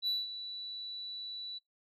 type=tone with ADSR envelope; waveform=sine; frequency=3951 Hz; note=B7; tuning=in tune; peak=-26 dBFS; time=0.02-1.59 s; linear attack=56 ms; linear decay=190 ms; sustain=-13 dB; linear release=16 ms; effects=noise-tail reverb RT60 0.2 s tail -25 dB re dry + tanh soft clip ceiling -28 dBFS